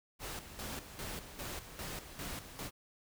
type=noise with tremolo; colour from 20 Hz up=pink; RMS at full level=-42 dBFS; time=0.19-2.71 s; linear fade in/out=50 ms; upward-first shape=square; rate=2.5 Hz; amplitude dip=65%; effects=none